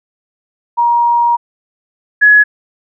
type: tone pair in turn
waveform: sine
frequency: 947 / 1687.4 Hz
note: A#5 / G#6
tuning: +27 / +27 cents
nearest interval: minor seventh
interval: 1000 cents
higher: second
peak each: -8 / -3 dBFS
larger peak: second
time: 0.77-1.37 / 2.21-2.44 s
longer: first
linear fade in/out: 20 ms
effects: none